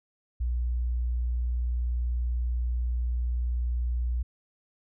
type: tone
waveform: sine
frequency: 60.3 Hz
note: B1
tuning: 41 cents flat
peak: -25 dBFS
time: 0.4-4.23 s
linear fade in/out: 10 ms
effects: none

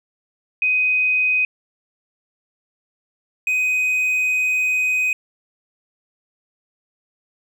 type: tone pair in turn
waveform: sine / triangle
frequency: 2507 / 2507 Hz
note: D#7 / D#7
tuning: +12 / +12 cents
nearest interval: unison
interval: 0 cents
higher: neither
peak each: -15 dBFS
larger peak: neither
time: 0.62-1.45 / 3.47-5.13 s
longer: second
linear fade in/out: 2 ms
effects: none

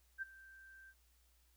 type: tone with ADSR envelope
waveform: sine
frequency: 1568 Hz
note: G6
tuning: in tune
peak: -37 dBFS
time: 0.18-0.94 s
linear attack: 40 ms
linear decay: 19 ms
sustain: -19 dB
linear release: 51 ms
effects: added 60 Hz sine -70 dBFS peak until 1.56 s + white hiss -75 dBFS RMS until 1.56 s

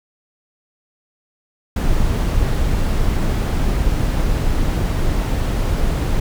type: noise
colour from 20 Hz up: brown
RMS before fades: -17 dBFS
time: 1.76-6.2 s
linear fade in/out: 5 ms
effects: none

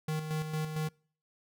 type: tone with tremolo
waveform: square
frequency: 155.56 Hz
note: D#3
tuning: in tune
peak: -31 dBFS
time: 0.08-0.89 s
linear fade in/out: 5 ms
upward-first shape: square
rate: 4.4 Hz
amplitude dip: 50%
effects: noise-tail reverb RT60 0.5 s tail -26 dB re dry

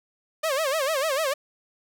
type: tone with vibrato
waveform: sawtooth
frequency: 585 Hz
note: D5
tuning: 7 cents flat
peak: -19 dBFS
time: 0.43-1.34 s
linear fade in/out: 10 ms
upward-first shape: sine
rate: 6.7 Hz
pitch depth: 190 cents each way
effects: none

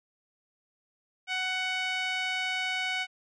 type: tone with band-pass filter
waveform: sawtooth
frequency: 745 Hz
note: F#5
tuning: 12 cents sharp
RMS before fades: -31 dBFS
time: 1.27-3.07 s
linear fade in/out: 50 ms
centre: 2500 Hz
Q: 2
effects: resampled to 24000 Hz

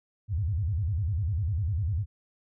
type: tone with vibrato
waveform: sine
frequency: 89.7 Hz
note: F2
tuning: 47 cents sharp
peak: -25 dBFS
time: 0.28-2.06 s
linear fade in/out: 50 ms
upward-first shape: square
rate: 10 Hz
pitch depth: 270 cents each way
effects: none

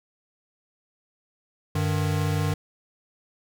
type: tone pair together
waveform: square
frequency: 96.5 / 152.25 Hz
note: G2 / D#3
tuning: -27 / -37 cents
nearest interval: minor sixth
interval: 790 cents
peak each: -26 dBFS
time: 1.75-2.54 s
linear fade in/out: 5 ms
effects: none

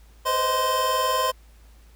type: tone cluster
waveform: square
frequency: 503 / 523 / 627 / 1038 Hz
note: B4 / C5 / D#5 / C6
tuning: +32 / -1 / +13 / -14 cents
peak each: -31 / -30 / -30 / -23 dBFS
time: 0.25-1.32 s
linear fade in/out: 20 ms
effects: added 55 Hz sine -48 dBFS peak until 1.95 s + pink hiss -59 dBFS RMS until 1.95 s

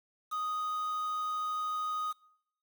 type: tone with quantisation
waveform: triangle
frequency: 1244.5 Hz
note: D#6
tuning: in tune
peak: -30 dBFS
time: 0.31-2.13 s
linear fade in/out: 20 ms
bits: 8
effects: noise-tail reverb RT60 0.8 s tail -24 dB re dry

